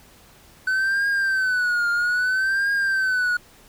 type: tone with vibrato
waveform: triangle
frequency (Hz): 1511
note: F#6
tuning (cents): +36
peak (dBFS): -17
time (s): 0.67-3.37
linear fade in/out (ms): 5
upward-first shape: triangle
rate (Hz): 0.61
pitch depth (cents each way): 130
effects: pink hiss -51 dBFS RMS until 3.68 s